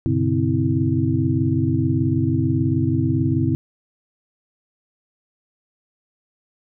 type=tone cluster; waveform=sine; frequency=98.3 / 124.9 / 143.3 / 260.6 / 325.3 Hz; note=G2 / B2 / D3 / C4 / E4; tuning=+5 / +20 / -42 / -7 / -23 cents; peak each=-23 dBFS; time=0.06-3.55 s; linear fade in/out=0 ms; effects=none